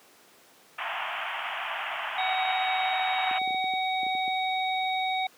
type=band-pass noise; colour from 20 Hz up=pink; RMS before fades=-33 dBFS; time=0.78-3.39 s; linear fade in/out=10 ms; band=650 to 3200 Hz; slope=96 dB/octave
type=harmonic tone; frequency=752 Hz; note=F#5; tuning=28 cents sharp; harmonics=1 / 3 / 5; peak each=-27 / -32 / -34 dBFS; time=2.18-5.27 s; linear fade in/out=5 ms
type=clicks; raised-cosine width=3 ms; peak=-26 dBFS; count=11; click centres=3.312 / 3.416 / 3.476 / 3.507 / 3.546 / 3.642 / 3.737 / 4.032 / 4.066 / 4.151 / 4.279 s
effects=pink hiss -56 dBFS RMS until 5.37 s + high-pass 300 Hz 12 dB/octave